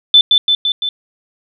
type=tone with echo; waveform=sine; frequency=3520 Hz; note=A7; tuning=in tune; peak=-3 dBFS; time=0.14-0.21 s; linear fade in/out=2 ms; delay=170 ms; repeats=4; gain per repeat=-3 dB; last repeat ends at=0.89 s; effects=none